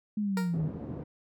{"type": "linear sweep", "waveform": "sine", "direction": "down", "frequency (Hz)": [214.3, 150], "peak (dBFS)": -27, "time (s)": [0.17, 0.68], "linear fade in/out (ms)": 5}
{"type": "tone with exponential decay", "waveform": "15% pulse", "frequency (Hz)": 466.2, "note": "A#4", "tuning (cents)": 0, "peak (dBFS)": -24, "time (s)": [0.37, 0.59], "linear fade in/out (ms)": 1, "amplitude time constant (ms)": 47}
{"type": "band-pass noise", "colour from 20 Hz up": "pink", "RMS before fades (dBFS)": -39, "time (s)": [0.53, 1.04], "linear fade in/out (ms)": 10, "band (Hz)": [120, 360], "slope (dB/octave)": 12}
{"effects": []}